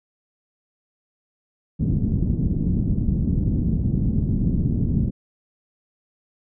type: low-pass noise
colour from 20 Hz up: white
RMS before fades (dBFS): -21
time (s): 1.79-5.11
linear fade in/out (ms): 20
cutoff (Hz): 220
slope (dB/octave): 24
effects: none